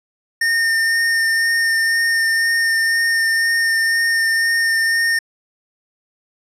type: tone with vibrato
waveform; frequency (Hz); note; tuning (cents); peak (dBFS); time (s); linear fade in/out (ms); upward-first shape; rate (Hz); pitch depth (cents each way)
square; 1822; A#6; -40; -15; 0.41-5.19; 5; sine; 2; 12
effects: low-pass 11000 Hz 12 dB/octave